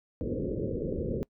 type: low-pass noise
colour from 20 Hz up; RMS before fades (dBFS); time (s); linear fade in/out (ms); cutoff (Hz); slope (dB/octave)
white; -32; 0.21-1.23; 0; 540; 96
effects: noise-tail reverb RT60 0.1 s tail -23 dB re dry